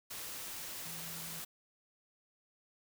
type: tone in noise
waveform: sine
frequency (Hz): 165.1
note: E3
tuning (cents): +3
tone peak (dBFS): -51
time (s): 0.85-1.4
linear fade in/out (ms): 10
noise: white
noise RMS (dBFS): -44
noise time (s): 0.1-1.45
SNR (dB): -10
effects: none